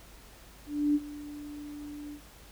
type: tone with ADSR envelope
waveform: sine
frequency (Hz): 293.7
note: D4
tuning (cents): 0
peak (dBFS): -21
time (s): 0.66-2.21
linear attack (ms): 290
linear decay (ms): 41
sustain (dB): -18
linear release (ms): 79
effects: added 50 Hz sine -54 dBFS peak until 2.51 s + pink hiss -54 dBFS RMS until 2.51 s